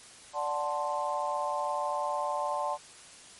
sine chord, D dominant seventh, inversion none, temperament equal, 587.3 / 740 / 880 / 1046.5 Hz, D5 / F#5 / A5 / C6, 0 / 0 / 0 / 0 cents, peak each -34 / -36 / -33 / -34 dBFS, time 0.33-2.78 s, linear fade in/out 50 ms, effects white hiss -51 dBFS RMS until 3.39 s + MP3 48 kbps

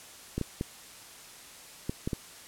clicks, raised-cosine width 3 ms, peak -17 dBFS, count 6, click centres 0.38 / 0.413 / 0.611 / 1.895 / 2.075 / 2.132 s, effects white hiss -49 dBFS RMS until 2.47 s + low-pass 11000 Hz 12 dB/octave

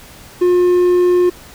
triangle tone, 357.2 Hz, F4, 39 cents sharp, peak -7 dBFS, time 0.41-1.3 s, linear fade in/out 10 ms, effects pink hiss -39 dBFS RMS until 1.54 s

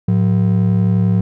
triangle ring-modulated tone, 144.5 Hz, D3, 28 cents flat, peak -6 dBFS, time 0.08-1.21 s, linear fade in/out 5 ms, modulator 35.7 Hz, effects none

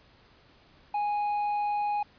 sine tone with hard clipping, 828 Hz, G#5, 5 cents flat, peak -27 dBFS, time 0.94-2.03 s, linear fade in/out 5 ms, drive 3 dB, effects pink hiss -59 dBFS RMS until 2.18 s + resampled to 11025 Hz

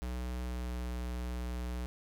square tone with pitch glide, 61.74 to 61.03 Hz, B1 to B1, 0 to -20 cents, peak -36 dBFS, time 0.02-1.86 s, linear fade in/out 0 ms, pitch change -20 cents, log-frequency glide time 0.41-0.74 s, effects none

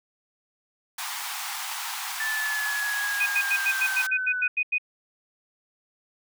pink high-pass noise, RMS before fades -33 dBFS, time 0.98-4.07 s, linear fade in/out 5 ms, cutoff 750 Hz, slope 96 dB/octave
sine linear sweep, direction down, 1760 to 1480 Hz, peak -26 dBFS, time 2.2-4.48 s, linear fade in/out 2 ms
sine tone bursts, 2489 Hz, D#7, in tune, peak -21 dBFS, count 11, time 3.2-4.783 s, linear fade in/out 10 ms, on 63 ms, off 89 ms
effects none

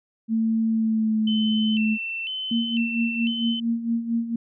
sine tone with pitch glide, 224 to 217.6 Hz, A3 to A3, +31 to -19 cents, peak -19 dBFS, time 0.28-1.98 s, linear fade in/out 50 ms, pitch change -50 cents, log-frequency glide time 0.7-1.18 s
sine tone with vibrato, 2862 Hz, F7, 42 cents sharp, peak -27 dBFS, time 1.27-3.6 s, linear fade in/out 5 ms, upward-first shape square, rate 1 Hz, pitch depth 110 cents each way
sine tone with tremolo, 231.5 Hz, A#3, 12 cents flat, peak -19 dBFS, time 2.51-4.36 s, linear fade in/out 5 ms, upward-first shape sine, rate 4.4 Hz, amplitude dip 70%
effects none

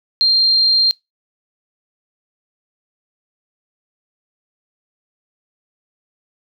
sine tone, 4186 Hz, C8, in tune, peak -10 dBFS, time 0.21-0.91 s, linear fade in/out 0 ms, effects noise-tail reverb RT60 0.2 s tail -24 dB re dry

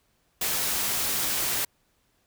white noise, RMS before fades -27 dBFS, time 0.41-1.65 s, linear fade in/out 5 ms, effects pink hiss -69 dBFS RMS until 2.26 s

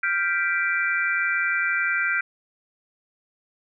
sine chord, G dominant seventh, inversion third, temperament equal, 1396.9 / 1568 / 1975.5 / 2349 Hz, F6 / G6 / B6 / D7, 0 / 0 / 0 / 0 cents, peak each -26 / -25 / -28 / -27 dBFS, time 0.03-2.21 s, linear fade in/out 5 ms, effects none

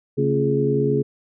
harmonic tone with a mistuned harmonic, 69.7 Hz, C#2, 10 cents sharp, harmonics 2 / 3 / 4 / 5 / 6, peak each -22 / -26 / -26 / -28 / -20 dBFS, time 0.17-1.03 s, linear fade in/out 20 ms, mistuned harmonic 3, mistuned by +140 cents, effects none

